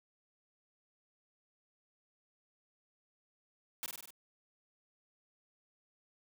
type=noise with echo; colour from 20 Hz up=white; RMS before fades=-39 dBFS; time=3.83-3.86 s; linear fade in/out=0 ms; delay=49 ms; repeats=5; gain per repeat=-3 dB; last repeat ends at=4.105 s; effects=high-pass 200 Hz 12 dB/octave